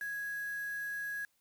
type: tone with quantisation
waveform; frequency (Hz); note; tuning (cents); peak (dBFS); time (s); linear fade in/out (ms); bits
sine; 1661.2; G#6; 0; -36; 0.01-1.25; 2; 8
effects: white hiss -75 dBFS RMS until 1.4 s